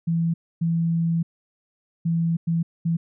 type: tone bursts at uneven times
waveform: sine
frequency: 166.5 Hz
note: E3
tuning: 18 cents sharp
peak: -19 dBFS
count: 5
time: 0.07-0.34 / 0.61-1.23 / 2.05-2.37 / 2.47-2.63 / 2.85-2.97 s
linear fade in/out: 10 ms
effects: none